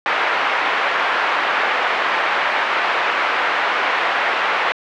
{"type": "band-pass noise", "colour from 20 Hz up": "white", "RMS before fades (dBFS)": -18, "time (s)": [0.06, 4.72], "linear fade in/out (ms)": 0, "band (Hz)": [680, 1900], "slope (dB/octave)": 12, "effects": ["low-pass 3000 Hz 12 dB/octave"]}